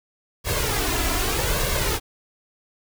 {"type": "noise with flanger", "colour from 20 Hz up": "pink", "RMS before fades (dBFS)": -23, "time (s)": [0.44, 2], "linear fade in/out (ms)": 50, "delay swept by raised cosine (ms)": [1.8, 3], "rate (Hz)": 0.82, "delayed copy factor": 0.65, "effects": []}